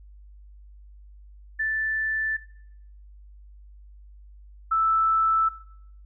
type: tone pair in turn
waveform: sine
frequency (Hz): 1760 / 1318.5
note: A6 / E6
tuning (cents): 0 / 0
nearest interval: perfect fourth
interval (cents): 500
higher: first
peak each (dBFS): -23 / -19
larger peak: second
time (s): 1.59-2.37 / 4.71-5.49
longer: neither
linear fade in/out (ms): 10
effects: noise-tail reverb RT60 0.7 s tail -18 dB re dry + added 50 Hz sine -45 dBFS peak until 6.05 s